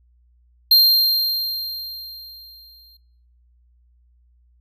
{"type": "tone with exponential decay", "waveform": "square", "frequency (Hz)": 4186, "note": "C8", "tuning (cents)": 0, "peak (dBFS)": -9, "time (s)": [0.71, 2.97], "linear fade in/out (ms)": 5, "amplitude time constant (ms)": 490, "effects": ["noise-tail reverb RT60 1.0 s tail -26 dB re dry", "added 60 Hz sine -54 dBFS peak until 4.6 s"]}